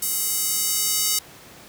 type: tone with high-pass filter sweep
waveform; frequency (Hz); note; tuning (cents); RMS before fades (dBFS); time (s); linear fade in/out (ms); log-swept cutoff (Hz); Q
square; 422.3; G#4; +29; -23; 0.02-1.19; 5; 9100 to 5600; 1
effects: pink hiss -45 dBFS RMS until 1.68 s + high-pass 100 Hz 12 dB/octave